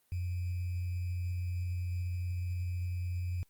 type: tone with sample-and-hold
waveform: sine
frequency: 89 Hz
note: F2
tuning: 33 cents sharp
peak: -32 dBFS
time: 0.12-3.43 s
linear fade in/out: 0 ms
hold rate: 2450 Hz
effects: white hiss -72 dBFS RMS until 3.49 s + Opus 32 kbps